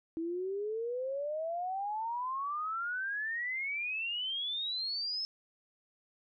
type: exponential sweep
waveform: sine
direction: up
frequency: 321.8 to 5274 Hz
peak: -33 dBFS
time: 0.17-5.25 s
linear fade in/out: 0 ms
effects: none